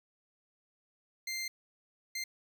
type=tone bursts at uneven times; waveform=20% pulse; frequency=2093 Hz; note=C7; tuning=in tune; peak=-30 dBFS; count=2; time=1.27-1.48 / 2.15-2.24 s; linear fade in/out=5 ms; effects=none